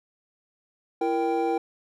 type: tone cluster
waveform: triangle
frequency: 336 / 468.1 / 784 Hz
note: E4 / A#4 / G5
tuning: +33 / +7 / 0 cents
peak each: -25 dBFS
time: 1.01-1.58 s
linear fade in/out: 5 ms
effects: none